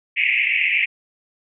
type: band-pass noise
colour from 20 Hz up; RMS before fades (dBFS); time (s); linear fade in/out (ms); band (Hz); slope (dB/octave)
white; -19; 0.16-0.86; 20; 2000 to 2700; 96
effects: none